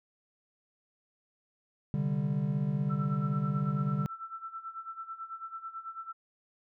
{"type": "chord", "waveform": "triangle", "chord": "C suspended second", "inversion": "none", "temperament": "equal", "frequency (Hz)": [130.81, 146.83, 196], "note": ["C3", "D3", "G3"], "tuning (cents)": [0, 0, 0], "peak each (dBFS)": [-34, -28, -31], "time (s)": [1.94, 4.06], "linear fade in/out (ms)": 0}
{"type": "tone with tremolo", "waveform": "sine", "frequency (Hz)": 1333, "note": "E6", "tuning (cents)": 19, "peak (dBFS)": -36, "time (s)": [2.89, 6.13], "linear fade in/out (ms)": 20, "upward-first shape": "sine", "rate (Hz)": 9.1, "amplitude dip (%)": 80}
{"effects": []}